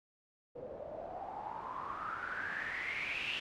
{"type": "noise with low-pass filter sweep", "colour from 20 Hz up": "white", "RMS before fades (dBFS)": -41, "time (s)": [0.55, 3.4], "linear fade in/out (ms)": 10, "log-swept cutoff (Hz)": [500, 2900], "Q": 8.9, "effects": []}